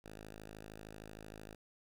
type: tone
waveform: 5% pulse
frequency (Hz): 53.1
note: G#1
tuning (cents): +39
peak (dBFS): -38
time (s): 0.04-1.55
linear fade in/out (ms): 5
effects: none